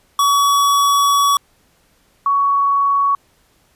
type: tone pair in turn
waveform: square / sine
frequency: 1132 / 1119.6 Hz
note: C#6 / C#6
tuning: +36 / +17 cents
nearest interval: unison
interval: 19 cents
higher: first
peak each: -12 / -12 dBFS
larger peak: neither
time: 0.19-1.37 / 2.26-3.15 s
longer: first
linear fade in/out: 2 ms
effects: pink hiss -57 dBFS RMS until 3.75 s + resampled to 32000 Hz